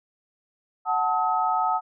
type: chord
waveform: sine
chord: D# diminished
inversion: first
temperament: equal with one note detuned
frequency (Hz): 740 / 880 / 1274.3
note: F#5 / A5 / D#6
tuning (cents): 0 / 0 / +41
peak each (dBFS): -25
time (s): 0.85-1.81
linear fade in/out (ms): 50
effects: none